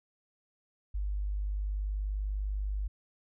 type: tone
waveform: sine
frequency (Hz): 50.2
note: G1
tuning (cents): +42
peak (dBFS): -30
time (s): 0.94-2.88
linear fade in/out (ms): 10
effects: none